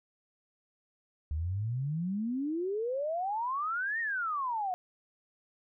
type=exponential two-way sweep; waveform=sine; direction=up then down; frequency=72.7 to 1884 to 709 Hz; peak=-30 dBFS; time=1.31-4.74 s; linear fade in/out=0 ms; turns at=4 s; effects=none